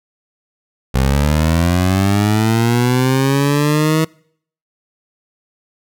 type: linear sweep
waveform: 20% pulse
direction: up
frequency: 63.7 to 160.2 Hz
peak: -7 dBFS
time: 0.94-4.05 s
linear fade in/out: 10 ms
effects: noise-tail reverb RT60 0.6 s tail -25 dB re dry